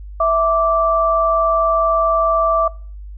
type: tone pair together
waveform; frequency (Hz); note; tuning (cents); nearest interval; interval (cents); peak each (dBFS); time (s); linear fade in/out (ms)
sine; 655.6 / 1169; E5 / D6; -10 / -8; minor seventh; 1002; -15; 0.2-2.68; 5
effects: noise-tail reverb RT60 0.4 s tail -22 dB re dry + added 50 Hz sine -30 dBFS peak until 3.17 s